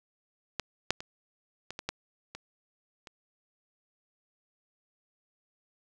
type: clicks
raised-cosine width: 0.2 ms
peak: -13 / -7 / -23 / -21 / -20 / -14 / -23 / -28 dBFS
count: 8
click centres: 0.597 / 0.906 / 1.005 / 1.706 / 1.791 / 1.89 / 2.35 / 3.072 s
effects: none